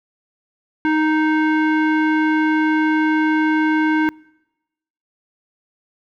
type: tone with low-pass filter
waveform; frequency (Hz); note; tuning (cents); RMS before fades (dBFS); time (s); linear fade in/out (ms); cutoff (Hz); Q
square; 311.1; D#4; 0; -17; 0.85-4.09; 0; 1800; 2.4
effects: noise-tail reverb RT60 1.0 s tail -26 dB re dry